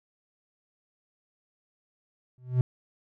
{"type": "tone with exponential growth", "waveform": "triangle", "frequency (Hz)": 126.1, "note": "B2", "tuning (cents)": 36, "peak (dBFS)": -14, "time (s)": [2.38, 2.61], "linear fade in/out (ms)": 0, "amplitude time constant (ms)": 48, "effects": []}